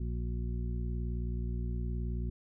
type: harmonic tone with a mistuned harmonic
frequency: 59 Hz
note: A#1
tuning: 22 cents sharp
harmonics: 1 / 2 / 3 / 4 / 6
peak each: -33 / -39 / -43 / -45 / -49 dBFS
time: 0-2.3 s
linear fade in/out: 5 ms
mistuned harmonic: 6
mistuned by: +40 cents
effects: none